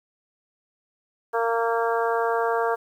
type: harmonic tone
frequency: 230.3 Hz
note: A#3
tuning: 21 cents flat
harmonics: 2 / 3 / 4 / 5 / 6 / 7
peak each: -24 / -27 / -28 / -30 / -32 / -33 dBFS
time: 1.33-2.76 s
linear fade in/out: 20 ms
effects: 9-bit